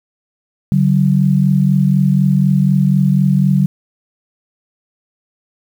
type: tone pair together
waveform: sine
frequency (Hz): 144.5 / 188.53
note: D3 / F#3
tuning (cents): -28 / +33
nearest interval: perfect fourth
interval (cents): 461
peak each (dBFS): -12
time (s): 0.72-3.66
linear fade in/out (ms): 0
effects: 7-bit